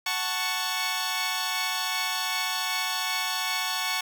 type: chord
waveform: 10% pulse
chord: F# minor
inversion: none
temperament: equal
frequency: 740 / 880 / 1108.7 Hz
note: F#5 / A5 / C#6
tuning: 0 / 0 / 0 cents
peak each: -24 / -23 / -21 dBFS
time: 0.06-4.01 s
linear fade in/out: 5 ms
effects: none